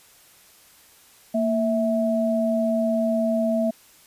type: tone pair together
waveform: sine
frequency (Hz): 230 / 653.7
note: A#3 / E5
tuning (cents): -23 / -15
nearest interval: octave + tritone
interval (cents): 1808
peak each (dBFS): -22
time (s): 1.34-3.71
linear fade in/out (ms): 10
effects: white hiss -53 dBFS RMS until 4.06 s + resampled to 32000 Hz